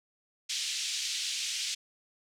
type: band-pass noise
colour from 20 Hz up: pink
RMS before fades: -34 dBFS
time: 0.49-1.75 s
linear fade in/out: 10 ms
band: 2800 to 7400 Hz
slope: 24 dB/octave
effects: none